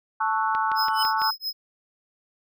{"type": "chord", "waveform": "sine", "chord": "F# minor seventh", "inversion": "first", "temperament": "equal", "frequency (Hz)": [880, 1108.7, 1318.5, 1480], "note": ["A5", "C#6", "E6", "F#6"], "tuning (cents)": [0, 0, 0, 0], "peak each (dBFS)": [-24, -27, -29, -30], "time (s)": [0.2, 1.31], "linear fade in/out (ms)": 10}
{"type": "click train", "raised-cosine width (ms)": 0.3, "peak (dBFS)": -19, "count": 5, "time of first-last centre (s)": [0.55, 1.218], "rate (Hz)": 5.99}
{"type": "tone with tremolo", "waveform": "square", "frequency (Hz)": 5110, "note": "D#8", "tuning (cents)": 45, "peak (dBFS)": -24, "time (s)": [0.75, 1.53], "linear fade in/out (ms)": 50, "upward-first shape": "sine", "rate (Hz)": 4.3, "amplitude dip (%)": 100}
{"type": "tone with exponential growth", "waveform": "square", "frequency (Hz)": 2994, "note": "F#7", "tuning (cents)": 20, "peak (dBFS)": -26, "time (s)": [0.83, 1.03], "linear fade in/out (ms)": 5, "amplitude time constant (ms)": 43}
{"effects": []}